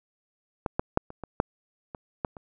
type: clicks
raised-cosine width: 1 ms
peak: -13 / -10 / -6 / -27 / -22 / -7 / -23 / -13 / -28 dBFS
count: 9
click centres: 0.662 / 0.795 / 0.974 / 1.104 / 1.237 / 1.401 / 1.948 / 2.248 / 2.368 s
effects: none